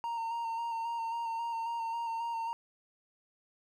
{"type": "tone with vibrato", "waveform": "triangle", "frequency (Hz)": 922, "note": "A#5", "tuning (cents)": -19, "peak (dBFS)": -31, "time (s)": [0.04, 2.53], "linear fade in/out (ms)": 0, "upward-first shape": "square", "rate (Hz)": 3.7, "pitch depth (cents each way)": 20, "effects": []}